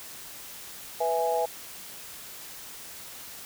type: chord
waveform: sine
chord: E major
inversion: second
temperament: equal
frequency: 493.9 / 659.3 / 830.6 Hz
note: B4 / E5 / G#5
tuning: 0 / 0 / 0 cents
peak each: -28 dBFS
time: 1-1.46 s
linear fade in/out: 10 ms
effects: white hiss -43 dBFS RMS until 3.45 s